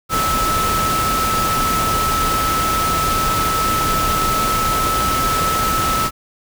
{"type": "tone in noise", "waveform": "sine", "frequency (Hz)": 1306, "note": "E6", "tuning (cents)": -17, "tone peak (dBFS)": -17, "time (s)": [0.09, 6.11], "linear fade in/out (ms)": 50, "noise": "pink", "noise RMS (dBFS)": -21, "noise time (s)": [0.09, 6.11], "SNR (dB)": 1, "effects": []}